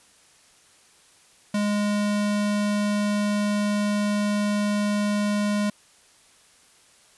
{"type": "tone", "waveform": "square", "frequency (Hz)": 206.7, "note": "G#3", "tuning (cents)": -8, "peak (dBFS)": -22, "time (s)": [1.54, 5.7], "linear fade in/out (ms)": 5, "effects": ["white hiss -56 dBFS RMS until 7.17 s", "resampled to 24000 Hz"]}